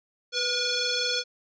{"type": "tone with frequency modulation", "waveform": "sine", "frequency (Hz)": 470.5, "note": "A#4", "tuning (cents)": 16, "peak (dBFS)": -24, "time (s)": [0.32, 1.24], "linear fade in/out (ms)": 50, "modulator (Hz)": 966, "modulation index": 5.4, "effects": ["resampled to 16000 Hz"]}